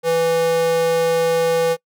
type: tone with high-pass filter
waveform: square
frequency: 165.4 Hz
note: E3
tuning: 6 cents sharp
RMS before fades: -17 dBFS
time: 0.03-1.77 s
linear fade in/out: 50 ms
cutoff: 430 Hz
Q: 4.3
effects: noise-tail reverb RT60 0.1 s tail -24 dB re dry